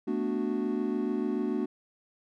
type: chord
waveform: triangle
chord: B minor seventh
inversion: third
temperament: equal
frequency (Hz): 220 / 246.9 / 293.7 / 370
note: A3 / B3 / D4 / F#4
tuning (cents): 0 / 0 / 0 / 0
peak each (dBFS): -31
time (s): 0.07-1.66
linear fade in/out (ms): 10
effects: none